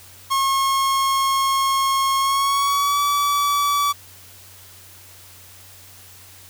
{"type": "tone with pitch glide", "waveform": "45% pulse", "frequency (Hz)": [1084, 1148.5], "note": ["C#6", "D6"], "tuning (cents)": [-39, -39], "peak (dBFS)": -17, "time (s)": [0.3, 3.93], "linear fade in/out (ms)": 20, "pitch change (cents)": 100, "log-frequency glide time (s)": [2.19, 3.01], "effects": ["added 93 Hz sine -50 dBFS peak until 6.49 s", "white hiss -45 dBFS RMS until 6.49 s"]}